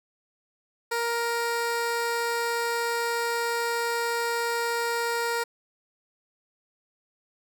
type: tone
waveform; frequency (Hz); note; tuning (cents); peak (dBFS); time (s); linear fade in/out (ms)
15% pulse; 468.4; A#4; +8; -19; 0.91-5.44; 10
effects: none